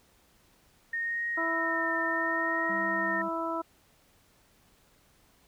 sine tone with vibrato, 1841 Hz, A#6, 22 cents flat, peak -29 dBFS, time 0.93-3.22 s, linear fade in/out 5 ms, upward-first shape triangle, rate 0.71 Hz, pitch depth 33 cents each way
harmonic tone, 329.6 Hz, E4, in tune, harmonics 1 / 2 / 3 / 4, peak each -35 / -35 / -35 / -35 dBFS, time 1.37-3.62 s, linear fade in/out 10 ms
triangle tone, 196 Hz, G3, in tune, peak -37 dBFS, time 2.69-3.29 s, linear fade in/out 10 ms
effects pink hiss -64 dBFS RMS until 5.47 s

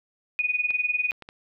sine tone with tremolo, 2474 Hz, D#7, 10 cents flat, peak -19 dBFS, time 0.39-1.11 s, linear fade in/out 0 ms, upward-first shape sine, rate 20 Hz, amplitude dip 85%
clicks, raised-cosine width 0.3 ms, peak -25 dBFS, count 4, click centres 0.706 / 1.118 / 1.223 / 1.289 s
effects none

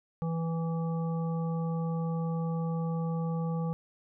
harmonic tone, 164.81 Hz, E3, in tune, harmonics 1 / 3 / 5 / 7, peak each -29 / -39 / -43 / -46 dBFS, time 0.22-3.73 s, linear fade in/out 0 ms, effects none

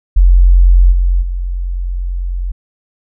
sine tone with level steps, 44.53 Hz, F1, 34 cents sharp, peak -3 / -8 / -15 dBFS, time 0.16-2.52 s, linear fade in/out 10 ms, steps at 0.91 / 1.21 s, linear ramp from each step 20 ms, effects none

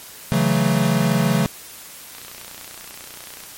square chord, F# minor seventh, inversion second, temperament equal, 138.59 / 164.81 / 185 / 220 Hz, C#3 / E3 / F#3 / A3, 0 / 0 / 0 / 0 cents, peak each -22 dBFS, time 0.32-1.46 s, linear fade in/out 0 ms
click train, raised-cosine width 0.2 ms, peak -20 dBFS, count 40, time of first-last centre 2.15-3.437 s, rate 30.3 Hz
effects white hiss -39 dBFS RMS until 3.57 s + MP3 64 kbps

